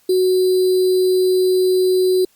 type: tone with sample-and-hold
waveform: sine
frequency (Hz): 370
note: F#4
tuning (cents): 0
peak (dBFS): -12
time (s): 0.09-2.25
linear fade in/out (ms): 5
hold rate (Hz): 4410
effects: white hiss -57 dBFS RMS until 2.35 s + Opus 48 kbps